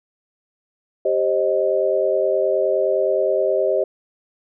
sine chord, C minor, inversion second, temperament equal with one note detuned, 392 / 532.7 / 622.3 Hz, G4 / C5 / Eb5, 0 / +31 / 0 cents, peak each -21 / -20 / -20 dBFS, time 1.05-3.84 s, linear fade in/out 5 ms, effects none

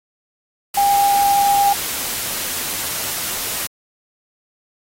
sine tone in noise, 803 Hz, G5, 41 cents sharp, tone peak -12 dBFS, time 0.77-1.73 s, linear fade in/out 5 ms, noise white, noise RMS -24 dBFS, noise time 0.74-3.67 s, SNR +9 dB, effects AAC 48 kbps

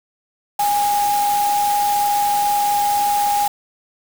sine tone in noise, 820 Hz, G#5, 22 cents flat, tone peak -15 dBFS, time 0.59-3.48 s, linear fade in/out 5 ms, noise white, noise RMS -27 dBFS, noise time 0.59-3.48 s, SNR +9 dB, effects none

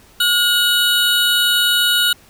square tone cluster, 1434 / 2947 / 3802 Hz, F6 / F#7 / A#7, +45 / -8 / +33 cents, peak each -18 dBFS, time 0.2-2.13 s, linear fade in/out 5 ms, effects pink hiss -48 dBFS RMS until 2.29 s

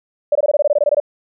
sine tone bursts, 587.3 Hz, D5, in tune, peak -10 dBFS, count 13, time 0.32-1.001 s, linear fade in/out 5 ms, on 33 ms, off 21 ms, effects none

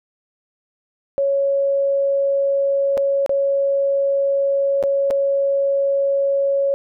sine tone with dropouts, 554.4 Hz, C#5, in tune, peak -15 dBFS, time 1.18-6.74 s, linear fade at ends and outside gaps 0 ms, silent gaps 2.972-2.977 / 3.262-3.294 / 4.827-4.837 / 5.104-5.109 s, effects none

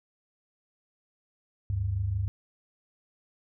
sine tone pair together, 73.42 / 99.26 Hz, D2 / G2, 0 / +22 cents, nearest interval perfect fourth, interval 522 cents, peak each -33 / -27 dBFS, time 1.7-2.28 s, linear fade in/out 0 ms, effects none

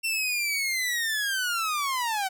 sawtooth linear sweep, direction down, 2711 to 740 Hz, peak -22 dBFS, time 0.03-2.29 s, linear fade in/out 20 ms, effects none

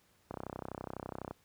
click train, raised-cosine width 1 ms, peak -25 dBFS, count 33, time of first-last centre 0.31-1.31 s, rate 32 Hz, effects pink hiss -69 dBFS RMS until 1.44 s + high-pass 60 Hz 12 dB/octave

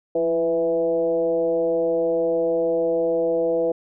sine tone with frequency modulation, 497.1 Hz, B4, 11 cents sharp, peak -18 dBFS, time 0.15-3.72 s, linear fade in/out 5 ms, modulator 162 Hz, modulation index 0.85, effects none

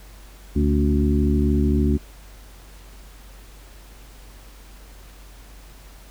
harmonic tone with a mistuned harmonic, 73.42 Hz, D2, in tune, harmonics 1 / 2 / 3 / 4 / 5, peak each -19 / -26 / -22 / -24 / -27 dBFS, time 0.55-1.98 s, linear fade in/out 20 ms, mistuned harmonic 4, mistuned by -56 cents, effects added 48 Hz sine -42 dBFS peak until 6.1 s + pink hiss -49 dBFS RMS until 6.1 s

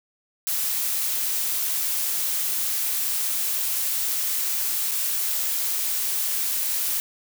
blue noise with dropouts, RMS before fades -25 dBFS, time 0.47-7 s, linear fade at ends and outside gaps 0 ms, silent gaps 4.911-4.917 s, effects none

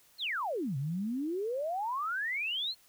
sine exponential two-way sweep, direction down then up, 4465 to 129.3 to 4346 Hz, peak -31 dBFS, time 0.18-2.75 s, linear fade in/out 50 ms, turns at 0.77 s, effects white hiss -63 dBFS RMS until 2.88 s

